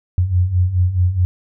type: beating tone pair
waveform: sine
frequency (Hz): 87.31 / 92.01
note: F2 / F#2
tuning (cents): 0 / -9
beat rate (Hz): 4.7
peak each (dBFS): -19 / -14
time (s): 0.18-1.25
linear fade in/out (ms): 0
effects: none